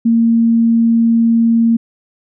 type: tone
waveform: sine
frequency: 229.9 Hz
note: A#3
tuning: 24 cents flat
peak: -8 dBFS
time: 0.05-1.77 s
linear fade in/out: 10 ms
effects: none